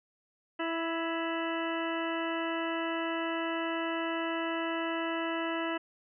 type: harmonic tone with a mistuned harmonic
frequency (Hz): 329.6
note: E4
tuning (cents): 0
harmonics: 1 / 2 / 3 / 4 / 5 / 6 / 8 / 9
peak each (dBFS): -34 / -37 / -39 / -40 / -41 / -42 / -43 / -44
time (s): 0.59-5.78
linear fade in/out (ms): 10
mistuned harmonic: 5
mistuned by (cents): +20
effects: none